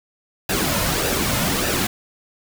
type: noise with flanger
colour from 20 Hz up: pink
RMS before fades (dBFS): -21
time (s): 0.49-1.87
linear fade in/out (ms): 5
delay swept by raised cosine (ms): 0.92 to 2.62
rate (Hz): 1.7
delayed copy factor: -0.55
effects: none